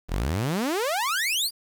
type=exponential sweep; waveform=sawtooth; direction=up; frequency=36.71 to 4978 Hz; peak=-20 dBFS; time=0.08-1.51 s; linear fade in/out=50 ms; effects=8-bit